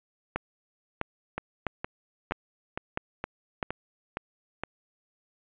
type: two click trains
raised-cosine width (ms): 0.5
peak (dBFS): -16 / -13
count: 8 / 6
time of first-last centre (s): 1.38-4.636 / 0.36-3.628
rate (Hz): 2.15 / 1.53
effects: resampled to 8000 Hz + 8-bit